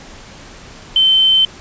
sine tone, 3085 Hz, G7, 28 cents flat, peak -8 dBFS, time 0.96-1.45 s, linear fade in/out 2 ms, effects pink hiss -37 dBFS RMS until 1.6 s + resampled to 16000 Hz

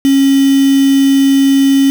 sine tone with quantisation, 273.6 Hz, C#4, 23 cents flat, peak -6 dBFS, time 0.05-1.9 s, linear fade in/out 0 ms, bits 3, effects none

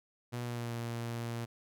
sawtooth tone with pitch glide, 121 to 117.28 Hz, B2 to A#2, -35 to +11 cents, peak -32 dBFS, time 0.32-1.46 s, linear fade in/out 20 ms, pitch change -54 cents, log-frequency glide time 0.42-0.73 s, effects none

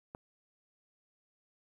click, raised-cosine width 1 ms, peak -29 dBFS, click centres 0.149 s, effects 10-bit

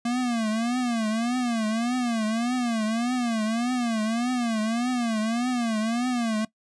square tone with vibrato, 233.1 Hz, A#3, in tune, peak -24 dBFS, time 0.05-6.45 s, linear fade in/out 5 ms, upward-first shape triangle, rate 1.7 Hz, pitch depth 160 cents each way, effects noise-tail reverb RT60 0.1 s tail -20 dB re dry + resampled to 22050 Hz

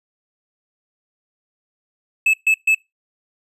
triangle tone bursts, 2608 Hz, E7, 19 cents flat, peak -10 dBFS, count 3, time 2.26-2.748 s, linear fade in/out 5 ms, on 76 ms, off 130 ms, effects noise-tail reverb RT60 0.2 s tail -21 dB re dry + resampled to 32000 Hz

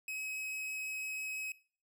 45% pulse tone, 2551 Hz, D#7, 43 cents sharp, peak -38 dBFS, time 0.08-1.52 s, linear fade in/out 2 ms, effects noise-tail reverb RT60 0.4 s tail -19 dB re dry

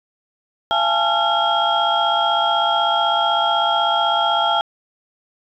sine tone cluster, 682 / 821 / 877 / 1370 / 3256 Hz, F5 / G#5 / A5 / F6 / G#7, -41 / -20 / -6 / -34 / -35 cents, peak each -21 dBFS, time 0.71-4.61 s, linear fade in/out 0 ms, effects tanh soft clip ceiling -6 dBFS

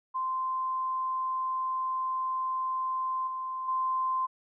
sine tone with level steps, 1040 Hz, C6, 11 cents flat, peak -28 / -32 / -26 dBFS, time 0.14-4.27 s, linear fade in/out 20 ms, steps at 3.27 / 3.68 s, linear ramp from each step 5 ms, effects none

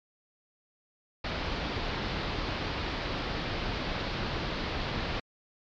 pink low-pass noise, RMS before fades -33 dBFS, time 1.24-5.2 s, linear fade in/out 5 ms, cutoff 4800 Hz, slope 48 dB/octave, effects MP3 96 kbps

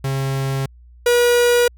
45% pulse tone pair in turn, 135.3 / 482.2 Hz, C#3 / B4, -42 / -41 cents, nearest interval octave + minor seventh, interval 2201 cents, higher second, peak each -19 / -12 dBFS, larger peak second, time 0.04-0.66 / 1.06-1.68 s, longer neither, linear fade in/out 5 ms, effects added 60 Hz sine -42 dBFS peak until 1.77 s

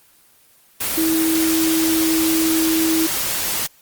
sine tone in noise, 323.3 Hz, E4, 34 cents flat, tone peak -16 dBFS, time 0.97-3.07 s, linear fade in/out 10 ms, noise white, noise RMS -22 dBFS, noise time 0.8-3.67 s, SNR +3 dB, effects white hiss -53 dBFS RMS until 3.81 s + Opus 24 kbps

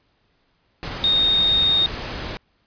sine tone in noise, 3700 Hz, A#7, 14 cents flat, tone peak -15 dBFS, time 1.04-1.86 s, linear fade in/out 0 ms, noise pink, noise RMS -30 dBFS, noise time 0.83-2.37 s, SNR +12 dB, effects pink hiss -65 dBFS RMS until 2.66 s + resampled to 11025 Hz

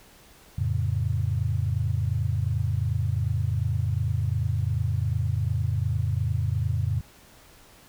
sine chord, F augmented, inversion none, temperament equal, 87.31 / 110 / 138.59 Hz, F2 / A2 / C#3, 0 / 0 / 0 cents, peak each -27 / -26 / -29 dBFS, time 0.58-7.01 s, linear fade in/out 5 ms, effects pink hiss -53 dBFS RMS until 7.88 s

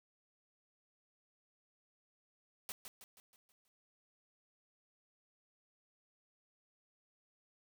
white noise with echo, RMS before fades -44 dBFS, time 2.69-2.72 s, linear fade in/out 0 ms, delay 160 ms, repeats 6, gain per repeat -6 dB, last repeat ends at 3.68 s, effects none

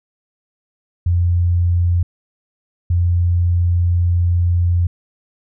sine tone bursts at uneven times, 87.31 Hz, F2, in tune, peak -12 dBFS, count 2, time 1.06-2.03 / 2.9-4.87 s, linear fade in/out 5 ms, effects none

